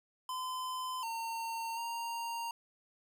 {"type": "tone with pitch steps", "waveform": "square", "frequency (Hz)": [1022, 912, 930], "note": ["C6", "A#5", "A#5"], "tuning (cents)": [-41, -38, -4], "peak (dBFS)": -37, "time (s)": [0.29, 2.51], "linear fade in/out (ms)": 2, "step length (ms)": 740, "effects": []}